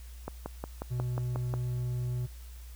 click train, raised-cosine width 1 ms, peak -21 dBFS, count 8, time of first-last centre 0.28-1.539 s, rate 5.56 Hz
triangle tone, 123.47 Hz, B2, in tune, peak -28 dBFS, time 0.9-2.27 s, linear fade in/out 20 ms
effects added 60 Hz sine -43 dBFS peak until 2.75 s + white hiss -57 dBFS RMS until 2.75 s

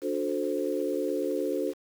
sine chord, D dominant seventh, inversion none, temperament equal with one note detuned, 293.7 / 363.2 / 440 / 523.3 Hz, D4 / F#4 / A4 / C5, 0 / -32 / 0 / 0 cents, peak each -32 dBFS, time 0.01-1.74 s, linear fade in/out 50 ms, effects 8-bit

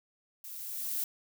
violet noise with level ramp, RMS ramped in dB -45 to -32 dBFS, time 0.44-1.04 s, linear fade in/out 2 ms, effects none

